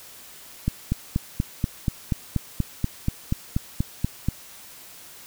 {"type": "click train", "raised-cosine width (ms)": 5, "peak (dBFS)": -9, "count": 16, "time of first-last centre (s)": [0.68, 4.286], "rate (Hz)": 4.16, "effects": ["white hiss -45 dBFS RMS until 5.26 s"]}